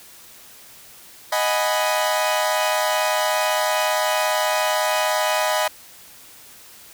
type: chord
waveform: sawtooth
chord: G# minor seventh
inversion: second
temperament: equal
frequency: 622.3 / 740 / 830.6 / 987.8 Hz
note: D#5 / F#5 / G#5 / B5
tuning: 0 / 0 / 0 / 0 cents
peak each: -18 / -23 / -22 / -21 dBFS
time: 1.32-5.68 s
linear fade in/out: 5 ms
effects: white hiss -45 dBFS RMS until 6.93 s